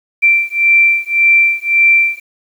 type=beating tone pair; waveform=sine; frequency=2349 / 2350.8 Hz; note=D7 / D7; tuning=0 / +1 cents; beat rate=1.8 Hz; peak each=-11 dBFS; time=0.22-2.2 s; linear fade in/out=20 ms; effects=7-bit